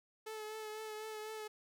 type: tone with vibrato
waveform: sawtooth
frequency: 432.5 Hz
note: A4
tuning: 30 cents flat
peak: -39 dBFS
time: 0.26-1.48 s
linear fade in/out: 10 ms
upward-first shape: triangle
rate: 4 Hz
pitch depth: 29 cents each way
effects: none